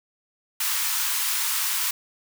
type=high-pass noise; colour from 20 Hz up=white; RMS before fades=-25 dBFS; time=0.6-1.91 s; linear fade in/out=5 ms; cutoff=870 Hz; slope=96 dB/octave; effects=none